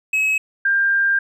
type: tone pair in turn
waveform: triangle / sine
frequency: 2565 / 1594.8 Hz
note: E7 / G6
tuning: -48 / +29 cents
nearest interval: minor sixth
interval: 823 cents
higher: first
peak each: -14 dBFS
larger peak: neither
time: 0.13-0.38 / 0.65-1.19 s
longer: second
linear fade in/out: 5 ms
effects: none